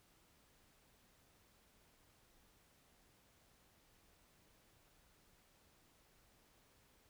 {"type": "silence", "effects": ["pink hiss -71 dBFS RMS until 7.09 s"]}